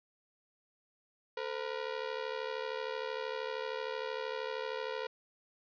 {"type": "ring-modulated tone", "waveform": "sawtooth", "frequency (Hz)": 478.8, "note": "A#4", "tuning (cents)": 46, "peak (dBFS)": -29, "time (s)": [1.37, 5.07], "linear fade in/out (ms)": 2, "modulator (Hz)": 36.5, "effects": ["resampled to 11025 Hz", "11-bit"]}